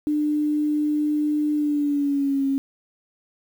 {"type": "tone with pitch glide", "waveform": "sine", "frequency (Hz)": [299.3, 272.9], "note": ["D4", "C#4"], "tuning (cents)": [33, -27], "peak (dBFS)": -19, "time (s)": [0.07, 2.58], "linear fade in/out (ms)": 0, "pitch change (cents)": -160, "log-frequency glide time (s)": [1.54, 2.45], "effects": ["8-bit"]}